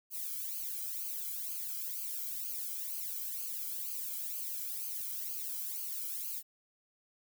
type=noise with flanger; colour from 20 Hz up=violet; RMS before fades=-39 dBFS; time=0.1-6.43 s; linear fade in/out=50 ms; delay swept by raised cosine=0.54 to 1.12 ms; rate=2.1 Hz; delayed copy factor=-1; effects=none